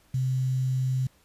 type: tone with quantisation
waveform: sine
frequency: 130 Hz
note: C3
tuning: 11 cents flat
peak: -23 dBFS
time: 0.14-1.07 s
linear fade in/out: 5 ms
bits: 8
effects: pink hiss -62 dBFS RMS until 1.24 s + resampled to 32000 Hz